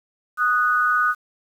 sine tone pair together, 1238.1 / 1480 Hz, D#6 / F#6, -9 / 0 cents, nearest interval minor third, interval 309 cents, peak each -19 dBFS, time 0.37-1.15 s, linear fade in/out 50 ms, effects 8-bit

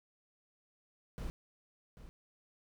brown noise with echo, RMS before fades -40 dBFS, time 1.18-1.3 s, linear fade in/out 0 ms, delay 790 ms, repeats 1, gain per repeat -12 dB, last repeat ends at 2.09 s, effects none

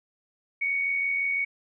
sine tone with amplitude modulation, 2232 Hz, C#7, 11 cents sharp, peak -22 dBFS, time 0.61-1.45 s, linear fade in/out 10 ms, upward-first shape sine, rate 85.8 Hz, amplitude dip 40%, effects none

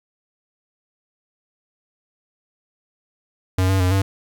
square tone with pitch steps, 93 / 95.8 / 91.2 / 96.9 Hz, F#2 / G2 / F#2 / G2, +9 / -39 / -24 / -20 cents, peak -16 dBFS, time 3.58-4.02 s, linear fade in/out 5 ms, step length 110 ms, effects 9-bit

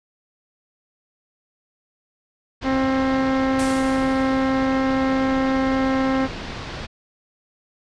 pink low-pass noise, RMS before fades -32 dBFS, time 2.61-6.87 s, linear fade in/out 20 ms, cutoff 4800 Hz, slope 24 dB/octave
harmonic tone, 265.1 Hz, C4, 23 cents sharp, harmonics 1 / 2 / 3 / 4 / 5 / 6 / 7 / 8, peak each -19 / -25 / -29 / -31 / -33 / -35 / -36 / -37 dBFS, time 2.63-6.29 s, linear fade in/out 50 ms
white noise with exponential decay, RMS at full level -28 dBFS, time 3.59-4.7 s, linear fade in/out 2 ms, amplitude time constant 240 ms
effects resampled to 22050 Hz

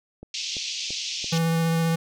click train, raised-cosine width 2 ms, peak -26 dBFS, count 4, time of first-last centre 0.23-1.244 s, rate 2.96 Hz
white band-pass noise, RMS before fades -31 dBFS, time 0.34-1.38 s, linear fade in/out 2 ms, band 2500 to 6200 Hz, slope 48 dB/octave
square tone with vibrato, 164.81 Hz, E3, in tune, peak -21 dBFS, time 1.32-1.96 s, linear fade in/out 10 ms, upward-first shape triangle, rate 15 Hz, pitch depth 13 cents each way
effects none

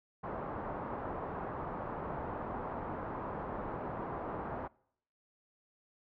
white low-pass noise, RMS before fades -40 dBFS, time 0.23-4.68 s, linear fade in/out 10 ms, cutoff 1100 Hz, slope 24 dB/octave, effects noise-tail reverb RT60 0.7 s tail -25 dB re dry

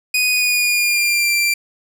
sawtooth tone with pitch glide, 2485 to 2360 Hz, D#7 to D7, -3 to +8 cents, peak -11 dBFS, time 0.14-1.54 s, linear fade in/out 5 ms, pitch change -89 cents, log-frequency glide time 0.31-1.33 s, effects none

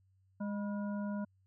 harmonic tone with a mistuned harmonic, 205 Hz, G#3, 22 cents flat, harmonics 1 / 3 / 5 / 7, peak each -35 / -45 / -49 / -52 dBFS, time 0.4-1.25 s, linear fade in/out 10 ms, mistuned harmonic 5, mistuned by -79 cents, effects added 95 Hz sine -67 dBFS peak until 1.46 s

